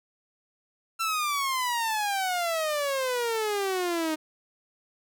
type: exponential sweep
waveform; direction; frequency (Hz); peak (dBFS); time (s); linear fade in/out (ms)
sawtooth; down; 1354 to 307.7; -22; 0.99-4.16; 20
effects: none